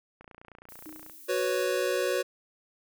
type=click train; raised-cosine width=0.5 ms; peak=-33 dBFS; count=27; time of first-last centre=0.21-1.097 s; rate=29.3 Hz
type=noise; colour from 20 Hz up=violet; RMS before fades=-49 dBFS; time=0.69-1.64 s; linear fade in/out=0 ms
type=tone with exponential decay; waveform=sine; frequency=311.1 Hz; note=D#4; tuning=in tune; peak=-40 dBFS; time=0.86-1.37 s; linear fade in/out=5 ms; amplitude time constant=110 ms
type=chord; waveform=square; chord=F# suspended fourth; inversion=none; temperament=equal; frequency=370 / 493.9 / 554.4 Hz; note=F#4 / B4 / C#5; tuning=0 / 0 / 0 cents; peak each=-31 dBFS; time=1.28-2.23 s; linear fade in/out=20 ms
effects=none